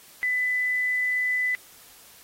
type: tone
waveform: sine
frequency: 1999 Hz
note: B6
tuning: 20 cents sharp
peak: -22 dBFS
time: 0.23-1.55 s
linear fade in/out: 0 ms
effects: white hiss -51 dBFS RMS until 2.23 s + AAC 48 kbps

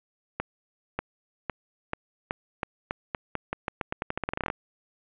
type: accelerating click train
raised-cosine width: 0.5 ms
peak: -13 dBFS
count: 25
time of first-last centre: 0.4-4.501 s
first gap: 590 ms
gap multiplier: 0.86
effects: resampled to 8000 Hz + 9-bit

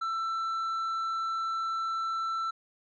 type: tone with tanh clipping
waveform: sine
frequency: 1334 Hz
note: E6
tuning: 20 cents sharp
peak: -30 dBFS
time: 0.01-2.51 s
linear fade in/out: 10 ms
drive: 5 dB
effects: none

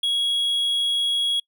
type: tone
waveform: triangle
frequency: 3322 Hz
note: G#7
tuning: in tune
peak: -18 dBFS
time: 0.03-1.4 s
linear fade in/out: 5 ms
effects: noise-tail reverb RT60 0.1 s tail -26 dB re dry

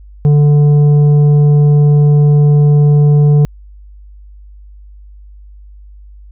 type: tone with tanh clipping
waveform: sine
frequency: 146.83 Hz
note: D3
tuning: in tune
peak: -6 dBFS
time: 0.25-3.45 s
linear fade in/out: 0 ms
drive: 7 dB
effects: added 50 Hz sine -33 dBFS peak until 6.31 s

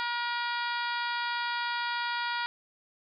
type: harmonic tone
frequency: 476.9 Hz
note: A#4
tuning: 39 cents sharp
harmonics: 2 / 3 / 4 / 5 / 6 / 7 / 8 / 9 / 10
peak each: -33 / -34 / -38 / -41 / -46 / -41 / -44 / -45 / -44 dBFS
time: 0-2.46 s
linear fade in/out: 0 ms
effects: none

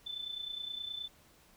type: tone with amplitude modulation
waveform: sine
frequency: 3520 Hz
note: A7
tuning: in tune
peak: -35 dBFS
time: 0.06-1.08 s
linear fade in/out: 10 ms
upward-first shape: sine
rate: 29.6 Hz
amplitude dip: 70%
effects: pink hiss -63 dBFS RMS until 1.56 s

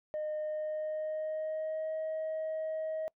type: tone with pitch glide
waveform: sine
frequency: 612 to 632.1 Hz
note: D#5 to D#5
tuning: -29 to +27 cents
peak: -31 dBFS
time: 0.14-3.08 s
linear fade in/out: 0 ms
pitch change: +56 cents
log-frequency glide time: 0.38-1.93 s
effects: noise-tail reverb RT60 0.1 s tail -26 dB re dry + tanh soft clip ceiling -31 dBFS

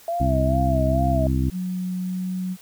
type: tone with vibrato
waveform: sine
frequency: 664 Hz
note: E5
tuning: 12 cents sharp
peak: -22 dBFS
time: 0.08-1.27 s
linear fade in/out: 2 ms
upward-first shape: sine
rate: 2.3 Hz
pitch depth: 84 cents each way
type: harmonic tone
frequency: 65.41 Hz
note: C2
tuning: in tune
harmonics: 1 / 2 / 3 / 4 / 5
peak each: -22 / -23 / -29 / -26 / -31 dBFS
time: 0.2-1.5 s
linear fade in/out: 5 ms
type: tone with pitch glide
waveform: sine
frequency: 183.1 to 184.48 Hz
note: F#3 to F#3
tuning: -18 to -5 cents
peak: -24 dBFS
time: 1.51-2.57 s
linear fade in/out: 50 ms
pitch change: +13 cents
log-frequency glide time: 1.97-2.24 s
effects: white hiss -49 dBFS RMS until 2.61 s

